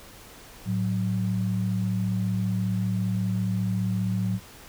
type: tone pair together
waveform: sine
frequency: 110.19 / 185 Hz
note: A2 / F#3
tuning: +3 / 0 cents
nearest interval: major sixth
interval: 897 cents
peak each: -26 dBFS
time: 0.65-4.4 s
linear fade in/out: 50 ms
effects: pink hiss -47 dBFS RMS until 4.68 s